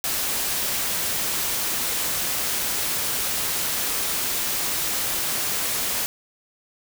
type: noise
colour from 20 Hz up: white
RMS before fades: -25 dBFS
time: 0.04-6.06 s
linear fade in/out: 0 ms
effects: none